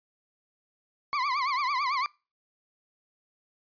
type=tone with vibrato; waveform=35% pulse; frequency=1084 Hz; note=C#6; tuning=39 cents flat; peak=-24 dBFS; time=1.13-2.06 s; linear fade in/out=0 ms; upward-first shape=triangle; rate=9 Hz; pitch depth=180 cents each way; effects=noise-tail reverb RT60 0.3 s tail -24 dB re dry + resampled to 11025 Hz